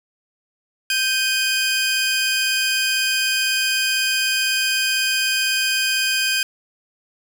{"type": "tone pair together", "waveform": "20% pulse", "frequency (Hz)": [1568, 2489], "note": ["G6", "D#7"], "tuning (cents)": [0, 0], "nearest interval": "minor sixth", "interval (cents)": 800, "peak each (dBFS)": -16, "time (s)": [0.9, 6.43], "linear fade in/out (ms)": 2, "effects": []}